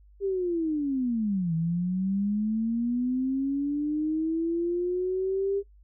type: linear two-way sweep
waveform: sine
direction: down then up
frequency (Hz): 401.4 to 160.6 to 401.4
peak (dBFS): -24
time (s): 0.2-5.63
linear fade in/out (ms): 50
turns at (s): 1.54
effects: noise-tail reverb RT60 0.1 s tail -18 dB re dry + added 50 Hz sine -52 dBFS peak until 5.83 s